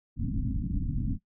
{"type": "low-pass noise", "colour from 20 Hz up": "pink", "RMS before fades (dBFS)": -30, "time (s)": [0.16, 1.19], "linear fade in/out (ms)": 50, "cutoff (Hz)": 290, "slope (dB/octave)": 96, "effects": ["noise-tail reverb RT60 0.1 s tail -18 dB re dry"]}